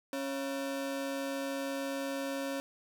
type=ring-modulated tone; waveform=40% pulse; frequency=412.4 Hz; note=G#4; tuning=12 cents flat; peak=-30 dBFS; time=0.13-2.6 s; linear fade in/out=0 ms; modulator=137 Hz; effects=none